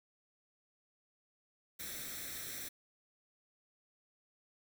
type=noise with comb filter; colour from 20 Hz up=white; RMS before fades=-44 dBFS; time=1.79-2.69 s; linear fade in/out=10 ms; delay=0.52 ms; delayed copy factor=+0.7; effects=none